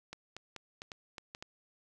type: clicks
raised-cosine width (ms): 0.2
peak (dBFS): -26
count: 8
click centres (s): 0.13 / 0.366 / 0.563 / 0.819 / 0.918 / 1.182 / 1.349 / 1.425
effects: none